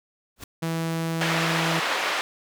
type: noise with exponential growth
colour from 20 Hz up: pink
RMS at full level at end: -31 dBFS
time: 0.36-0.44 s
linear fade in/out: 5 ms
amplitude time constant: 16 ms
type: tone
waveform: sawtooth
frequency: 164.1 Hz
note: E3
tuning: 8 cents flat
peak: -21 dBFS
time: 0.62-1.8 s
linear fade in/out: 10 ms
type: band-pass noise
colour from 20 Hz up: white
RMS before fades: -26 dBFS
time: 1.21-2.21 s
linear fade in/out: 0 ms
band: 480 to 2400 Hz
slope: 12 dB/octave
effects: none